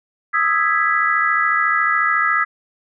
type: chord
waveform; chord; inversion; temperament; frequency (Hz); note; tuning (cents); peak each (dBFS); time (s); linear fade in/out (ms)
sine; E major seventh; third; equal; 1244.5 / 1318.5 / 1661.2 / 1975.5; D#6 / E6 / G#6 / B6; 0 / 0 / 0 / 0; -20; 0.33-2.45; 20
effects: none